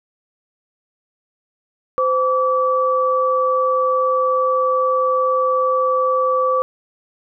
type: tone pair together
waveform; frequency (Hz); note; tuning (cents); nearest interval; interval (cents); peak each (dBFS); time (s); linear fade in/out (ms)
sine; 515.2 / 1152; C5 / D6; -27 / -34; octave + major second; 1393; -17; 1.98-6.62; 0
effects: none